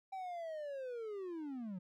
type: linear sweep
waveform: triangle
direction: down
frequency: 778 to 174.61 Hz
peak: -39 dBFS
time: 0.12-1.79 s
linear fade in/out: 10 ms
effects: none